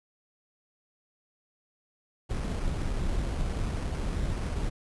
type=noise with sample-and-hold; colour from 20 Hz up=brown; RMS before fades=-30 dBFS; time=2.29-4.7 s; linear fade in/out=20 ms; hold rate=3675 Hz; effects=resampled to 24000 Hz